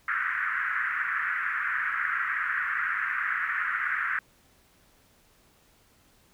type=band-pass noise; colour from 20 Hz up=white; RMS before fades=-29 dBFS; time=0.08-4.19 s; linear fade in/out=2 ms; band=1300 to 1900 Hz; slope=48 dB/octave; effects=pink hiss -62 dBFS RMS until 6.33 s